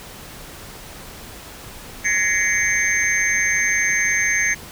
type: tone cluster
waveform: sine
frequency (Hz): 1684 / 1864 / 2060 / 2250 / 6300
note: G#6 / A#6 / C7 / C#7 / G8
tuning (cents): +24 / -1 / -28 / +25 / +8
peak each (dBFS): -23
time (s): 2.04-4.55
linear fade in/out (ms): 20
effects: pink hiss -38 dBFS RMS until 4.71 s